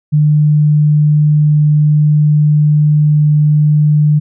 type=tone; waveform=sine; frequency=150.1 Hz; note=D3; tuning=38 cents sharp; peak=-6 dBFS; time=0.12-4.2 s; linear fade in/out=20 ms; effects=none